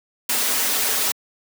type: noise with comb filter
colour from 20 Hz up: white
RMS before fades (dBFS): -21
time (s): 0.29-1.12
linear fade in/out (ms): 5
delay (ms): 5.8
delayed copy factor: -0.6
effects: high-pass 200 Hz 12 dB/octave